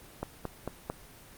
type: click train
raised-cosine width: 1 ms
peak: -18 dBFS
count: 4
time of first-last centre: 0.23-0.9 s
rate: 4.48 Hz
effects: pink hiss -52 dBFS RMS until 1.37 s + Opus 24 kbps